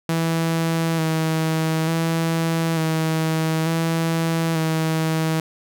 sawtooth tone with vibrato, 162.1 Hz, E3, 29 cents flat, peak -15 dBFS, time 0.09-5.4 s, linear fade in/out 2 ms, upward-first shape square, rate 0.56 Hz, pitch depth 23 cents each way, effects none

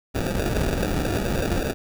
pink noise with sample-and-hold, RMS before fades -24 dBFS, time 0.14-1.74 s, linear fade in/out 20 ms, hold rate 1050 Hz, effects none

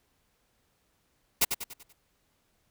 white noise with echo, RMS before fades -22 dBFS, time 1.41-1.45 s, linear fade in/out 10 ms, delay 96 ms, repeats 5, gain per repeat -7 dB, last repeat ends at 1.93 s, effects pink hiss -72 dBFS RMS until 2.7 s

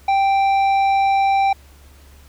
triangle tone with tanh clipping, 784 Hz, G5, in tune, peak -15 dBFS, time 0.08-1.53 s, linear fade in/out 5 ms, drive 13 dB, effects added 70 Hz sine -44 dBFS peak until 2.28 s + pink hiss -51 dBFS RMS until 2.28 s

